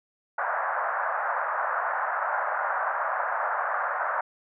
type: band-pass noise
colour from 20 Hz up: white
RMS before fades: -28 dBFS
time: 0.38-4.21 s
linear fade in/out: 5 ms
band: 590 to 1600 Hz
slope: 48 dB/octave
effects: none